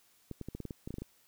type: clicks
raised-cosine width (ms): 3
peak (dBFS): -27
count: 12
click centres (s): 0.313 / 0.413 / 0.486 / 0.55 / 0.603 / 0.653 / 0.708 / 0.875 / 0.906 / 0.941 / 0.984 / 1.02
effects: white hiss -67 dBFS RMS until 1.27 s